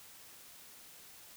silence, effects white hiss -55 dBFS RMS until 1.36 s

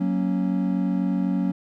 triangle chord, F# major, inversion none, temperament equal, 185 / 233.1 / 277.2 Hz, F#3 / A#3 / C#4, 0 / 0 / 0 cents, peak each -21 / -26 / -24 dBFS, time 0-1.52 s, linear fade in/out 10 ms, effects none

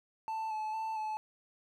triangle tone with vibrato, 874 Hz, A5, 12 cents flat, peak -32 dBFS, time 0.28-1.17 s, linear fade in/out 0 ms, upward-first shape square, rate 2.2 Hz, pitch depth 20 cents each way, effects none

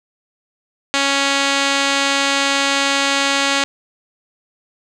5% pulse tone with low-pass filter, 277.4 Hz, C#4, 1 cent sharp, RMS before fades -17 dBFS, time 0.94-3.64 s, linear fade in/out 0 ms, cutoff 5700 Hz, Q 4.8, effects none

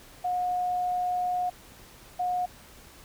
sine tone pair in turn, 722 / 722 Hz, F#5 / F#5, -43 / -43 cents, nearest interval unison, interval 0 cents, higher neither, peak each -25 dBFS, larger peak neither, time 0.24-1.5 / 2.19-2.46 s, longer first, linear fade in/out 10 ms, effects pink hiss -51 dBFS RMS until 3.04 s

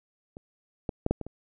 clicks, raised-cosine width 2 ms, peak -28 / -16 / -11 / -10 / -21 / -26 dBFS, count 6, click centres 0.369 / 0.892 / 1.064 / 1.11 / 1.213 / 1.266 s, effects none

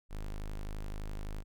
square tone, 25.87 Hz, G#0, 6 cents flat, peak -37 dBFS, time 0.09-1.44 s, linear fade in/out 50 ms, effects none

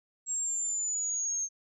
sine linear sweep, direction down, 7600 to 6370 Hz, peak -29 dBFS, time 0.26-1.49 s, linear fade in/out 50 ms, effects none

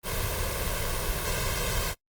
pink noise with comb filter, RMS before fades -29 dBFS, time 0.03-1.95 s, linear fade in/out 50 ms, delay 1.9 ms, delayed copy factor +0.85, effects noise-tail reverb RT60 0.1 s tail -23 dB re dry + Opus 24 kbps

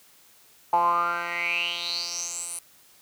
10% pulse tone with band-pass filter sweep, 172.4 Hz, F3, 22 cents flat, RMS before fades -27 dBFS, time 0.73-2.59 s, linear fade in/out 2 ms, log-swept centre 860 to 10000 Hz, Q 8.7, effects white hiss -56 dBFS RMS until 3.01 s + high-pass 60 Hz 12 dB/octave

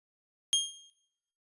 sawtooth tone with exponential decay, 3228 Hz, G#7, 50 cents flat, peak -18 dBFS, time 0.53-0.9 s, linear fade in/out 0 ms, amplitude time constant 80 ms, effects noise-tail reverb RT60 0.8 s tail -19 dB re dry + resampled to 24000 Hz

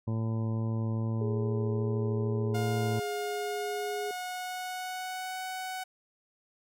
harmonic tone, 112.2 Hz, A2, 34 cents sharp, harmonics 1 / 2 / 3 / 4 / 5 / 6 / 7 / 8 / 9, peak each -29 / -35 / -42 / -46 / -46 / -57 / -55 / -52 / -50 dBFS, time 0.07-3 s, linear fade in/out 10 ms
sine tone, 415.3 Hz, G#4, in tune, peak -33 dBFS, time 1.21-4.11 s, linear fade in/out 2 ms
sawtooth tone with pitch glide, 710 to 746.6 Hz, F5 to F#5, +28 to +15 cents, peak -31 dBFS, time 2.54-5.84 s, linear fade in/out 10 ms, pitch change +87 cents, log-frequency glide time 3.03-5.4 s
effects none

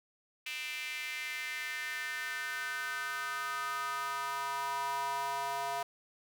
square tone with high-pass filter sweep, 138.59 Hz, C#3, in tune, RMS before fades -37 dBFS, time 0.46-5.83 s, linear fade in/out 5 ms, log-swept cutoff 2500 to 800 Hz, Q 4.3, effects none

